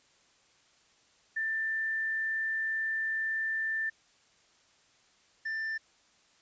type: tone pair in turn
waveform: sine / triangle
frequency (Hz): 1779 / 1779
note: A6 / A6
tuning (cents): +19 / +19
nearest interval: unison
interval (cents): 0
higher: neither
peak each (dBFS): -29 / -30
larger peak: first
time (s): 1.36-3.9 / 5.45-5.78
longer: first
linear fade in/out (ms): 10
effects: white hiss -65 dBFS RMS until 6.41 s + resampled to 16000 Hz